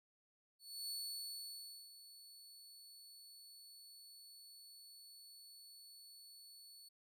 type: tone with ADSR envelope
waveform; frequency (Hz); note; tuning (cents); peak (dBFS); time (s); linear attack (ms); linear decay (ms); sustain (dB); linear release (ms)
sawtooth; 4435; C#8; 0; -39; 0.59-6.89; 300; 1000; -15; 10
effects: none